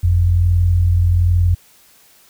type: tone pair together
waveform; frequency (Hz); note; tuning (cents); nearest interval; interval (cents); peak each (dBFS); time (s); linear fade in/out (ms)
sine; 47.1 / 88.3; F#1 / F2; +32 / +20; major seventh; 1088; -19 / -11; 0.03-1.55; 10
effects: white hiss -50 dBFS RMS until 2.29 s